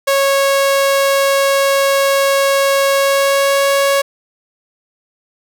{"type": "tone with pitch glide", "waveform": "sawtooth", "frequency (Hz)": [551, 555.2], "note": ["C#5", "C#5"], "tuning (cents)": [-11, 3], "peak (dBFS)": -7, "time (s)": [0.07, 4.02], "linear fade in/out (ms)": 10, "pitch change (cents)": 14, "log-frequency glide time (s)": [2.94, 3.67], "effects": []}